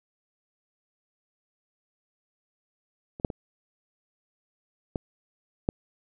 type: clicks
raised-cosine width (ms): 2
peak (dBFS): -27 / -8 / -20 / -15 / -10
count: 5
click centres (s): 3.199 / 3.248 / 3.302 / 4.958 / 5.689
effects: none